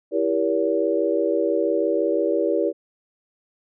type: chord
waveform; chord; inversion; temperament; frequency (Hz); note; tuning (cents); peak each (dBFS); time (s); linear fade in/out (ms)
sine; E diminished seventh; none; just; 329.6 / 395.6 / 474.7 / 569.6; E4 / G4 / Bb4 / Db5; 0 / +16 / +31 / +47; -24; 0.11-2.73; 50
effects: none